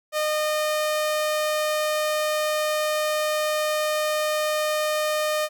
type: tone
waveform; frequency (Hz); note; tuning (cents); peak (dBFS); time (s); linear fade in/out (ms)
sawtooth; 611; D#5; -32; -18; 0.12-5.49; 50
effects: none